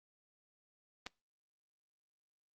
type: clicks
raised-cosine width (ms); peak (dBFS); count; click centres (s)
0.2; -26; 2; 1.064 / 1.068
effects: noise-tail reverb RT60 0.3 s tail -25 dB re dry + Opus 32 kbps